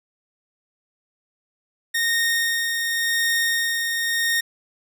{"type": "tone with tremolo", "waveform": "sawtooth", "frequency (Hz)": 1849, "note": "A#6", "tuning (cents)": -15, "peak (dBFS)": -15, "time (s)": [1.94, 4.41], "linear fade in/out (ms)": 10, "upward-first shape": "sine", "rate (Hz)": 0.9, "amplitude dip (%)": 35, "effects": []}